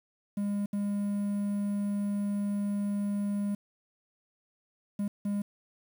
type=tone bursts at uneven times; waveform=triangle; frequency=203 Hz; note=G#3; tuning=39 cents flat; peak=-26 dBFS; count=4; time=0.37-0.66 / 0.73-3.55 / 4.99-5.08 / 5.25-5.42 s; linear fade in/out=5 ms; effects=9-bit